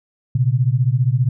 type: beating tone pair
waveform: sine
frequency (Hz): 119.7 / 134.7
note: A#2 / C#3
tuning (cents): +46 / -49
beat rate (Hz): 15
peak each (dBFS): -16 / -17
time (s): 0.35-1.29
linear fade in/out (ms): 5
effects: none